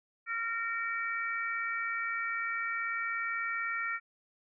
harmonic tone, 459.6 Hz, A#4, 25 cents flat, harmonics 3 / 4 / 5, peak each -35 / -36 / -37 dBFS, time 0.26-4 s, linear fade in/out 50 ms, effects none

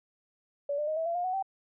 sine tone with pitch steps, 571 / 596.3 / 622.7 / 650.2 / 679 / 709.1 / 740.5 / 773.3 Hz, D5 / D5 / D#5 / E5 / F5 / F5 / F#5 / G5, -49 / +26 / +1 / -24 / -49 / +26 / +1 / -24 cents, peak -28 dBFS, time 0.69-1.426 s, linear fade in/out 5 ms, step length 92 ms, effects none

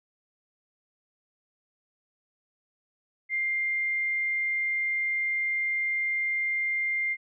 sine tone, 2100 Hz, C7, 6 cents sharp, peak -25 dBFS, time 3.29-7.17 s, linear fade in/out 50 ms, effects none

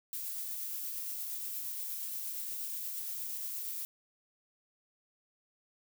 violet noise with tremolo, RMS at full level -38 dBFS, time 0.13-3.85 s, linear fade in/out 0 ms, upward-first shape triangle, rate 8.5 Hz, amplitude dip 25%, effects none

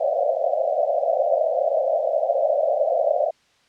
pink band-pass noise, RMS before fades -21 dBFS, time 0-3.31 s, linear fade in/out 10 ms, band 530 to 710 Hz, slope 96 dB/octave, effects white hiss -60 dBFS RMS until 3.68 s + low-pass 5000 Hz 12 dB/octave

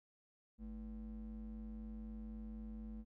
triangle ring-modulated tone, 135.7 Hz, C#3, 36 cents flat, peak -40 dBFS, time 0.58-3.05 s, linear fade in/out 50 ms, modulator 83.7 Hz, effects none

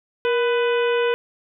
harmonic tone with a mistuned harmonic, 497.9 Hz, B4, 14 cents sharp, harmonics 1 / 2 / 3 / 4 / 5 / 6 / 7, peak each -18 / -28 / -28 / -35 / -31 / -33 / -40 dBFS, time 0.25-1.14 s, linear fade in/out 0 ms, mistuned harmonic 1, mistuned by -83 cents, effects none

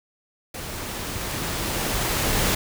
pink noise with level ramp, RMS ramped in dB -34 to -21 dBFS, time 0.54-2.55 s, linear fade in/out 5 ms, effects none

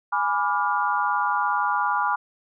sine chord, G# diminished seventh, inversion none, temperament equal with one note detuned, 830.6 / 987.8 / 1174.7 / 1413.1 Hz, G#5 / B5 / D6 / F6, 0 / 0 / 0 / +20 cents, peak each -26 / -25 / -26 / -27 dBFS, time 0.12-2.16 s, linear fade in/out 10 ms, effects none

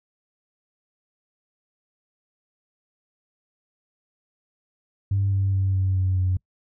sine tone with pitch steps, 98.8 / 97.44 / 96.1 / 94.78 / 93.47 / 92.18 Hz, G2 / G2 / G2 / F#2 / F#2 / F#2, +14 / -10 / -34 / +42 / +18 / -6 cents, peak -18 dBFS, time 5.11-6.37 s, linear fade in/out 5 ms, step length 210 ms, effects noise-tail reverb RT60 0.1 s tail -26 dB re dry + tanh soft clip ceiling -15 dBFS

